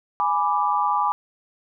sine chord, G# diminished, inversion none, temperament equal, 830.6 / 987.8 / 1174.7 Hz, G#5 / B5 / D6, 0 / 0 / 0 cents, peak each -23 dBFS, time 0.2-1.12 s, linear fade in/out 0 ms, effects none

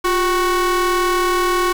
40% pulse ring-modulated tone, 374.2 Hz, F#4, 20 cents sharp, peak -11 dBFS, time 0.04-1.73 s, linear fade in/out 10 ms, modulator 729 Hz, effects none

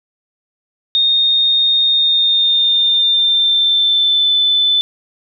sine tone with pitch glide, 3686 to 3515 Hz, A#7 to A7, -20 to -2 cents, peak -10 dBFS, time 0.95-4.81 s, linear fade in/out 0 ms, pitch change -82 cents, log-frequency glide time 1.85-4.33 s, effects none

